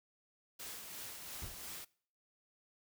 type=noise with tremolo; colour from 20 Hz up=white; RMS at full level=-46 dBFS; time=0.59-1.85 s; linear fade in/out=10 ms; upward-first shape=sine; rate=2.9 Hz; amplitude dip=35%
type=noise with exponential decay; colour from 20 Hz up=brown; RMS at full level=-42 dBFS; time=1.42-1.73 s; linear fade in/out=2 ms; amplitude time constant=67 ms
effects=noise-tail reverb RT60 0.5 s tail -23 dB re dry